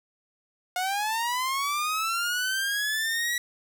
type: linear sweep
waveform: sawtooth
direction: up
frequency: 716 to 1941 Hz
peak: -22 dBFS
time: 0.76-3.38 s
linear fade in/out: 2 ms
effects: none